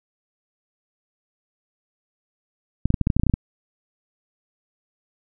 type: clicks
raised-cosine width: 5 ms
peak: -6 dBFS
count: 12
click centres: 2.856 / 2.904 / 2.942 / 3.013 / 3.071 / 3.102 / 3.166 / 3.197 / 3.235 / 3.267 / 3.297 / 3.339 s
effects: none